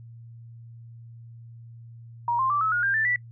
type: tone with pitch steps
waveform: sine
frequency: 948 / 1051.9 / 1167.1 / 1295 / 1436.9 / 1594.3 / 1769 / 1962.9 Hz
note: A#5 / C6 / D6 / E6 / F6 / G6 / A6 / B6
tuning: +29 / +9 / -11 / -31 / +49 / +29 / +9 / -11 cents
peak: -21 dBFS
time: 2.28-3.16 s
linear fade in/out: 2 ms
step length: 110 ms
effects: noise-tail reverb RT60 0.1 s tail -24 dB re dry + added 116 Hz sine -42 dBFS peak until 3.31 s